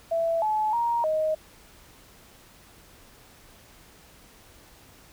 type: tone with pitch steps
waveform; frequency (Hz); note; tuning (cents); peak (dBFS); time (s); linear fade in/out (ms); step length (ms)
sine; 664 / 859 / 939 / 625; E5 / A5 / A#5 / D#5; +12 / -42 / +12 / +8; -22; 0.11-1.35; 10; 310
effects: pink hiss -53 dBFS RMS until 5.12 s